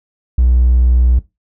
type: tone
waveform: triangle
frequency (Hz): 61.5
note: B1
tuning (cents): -7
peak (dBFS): -5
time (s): 0.38-1.19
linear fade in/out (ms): 5
effects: noise-tail reverb RT60 0.2 s tail -18 dB re dry + tanh soft clip ceiling -2 dBFS